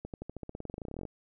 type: accelerating click train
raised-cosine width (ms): 2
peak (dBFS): -26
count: 23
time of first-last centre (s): 0.05-1.052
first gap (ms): 88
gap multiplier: 0.93
effects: none